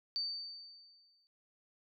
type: tone with exponential decay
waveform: sine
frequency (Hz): 4587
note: D8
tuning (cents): -42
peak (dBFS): -32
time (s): 0.16-1.27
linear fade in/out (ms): 0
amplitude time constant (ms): 240
effects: none